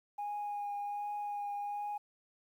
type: tone with vibrato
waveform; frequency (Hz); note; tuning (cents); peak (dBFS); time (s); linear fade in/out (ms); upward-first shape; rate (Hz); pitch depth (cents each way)
sine; 821; G#5; -20; -34; 0.18-1.98; 10; triangle; 1.3; 15
effects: tanh soft clip ceiling -33 dBFS + 11-bit